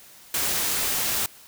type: noise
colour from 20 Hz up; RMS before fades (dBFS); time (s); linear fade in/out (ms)
white; -25; 0.34-1.26; 2
effects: white hiss -49 dBFS RMS until 1.47 s